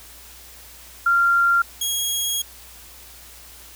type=tone pair in turn; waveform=sine / 15% pulse; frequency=1386 / 3296 Hz; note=F6 / G#7; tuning=-14 / -14 cents; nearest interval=octave + minor third; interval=1500 cents; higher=second; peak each=-14 dBFS; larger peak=neither; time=1.06-1.62 / 1.81-2.42 s; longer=second; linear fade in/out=5 ms; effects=added 60 Hz sine -49 dBFS peak until 3.75 s + white hiss -44 dBFS RMS until 3.75 s